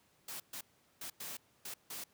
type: noise bursts at uneven times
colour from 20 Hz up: white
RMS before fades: -44 dBFS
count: 6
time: 0.28-0.4 / 0.53-0.61 / 1.01-1.1 / 1.2-1.37 / 1.65-1.74 / 1.9-2.04 s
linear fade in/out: 5 ms
effects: pink hiss -70 dBFS RMS until 2.13 s + high-pass 100 Hz 12 dB/octave